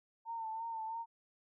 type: tone with vibrato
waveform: sine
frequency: 901 Hz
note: A5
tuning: 41 cents sharp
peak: -38 dBFS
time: 0.25-1.06 s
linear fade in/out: 50 ms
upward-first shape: sine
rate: 3 Hz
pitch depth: 43 cents each way
effects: none